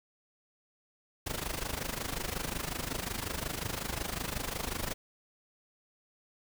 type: noise with amplitude modulation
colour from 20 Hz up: pink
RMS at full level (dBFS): -33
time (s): 1.26-4.94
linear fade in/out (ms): 10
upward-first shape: sine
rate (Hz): 25.5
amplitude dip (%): 80
effects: none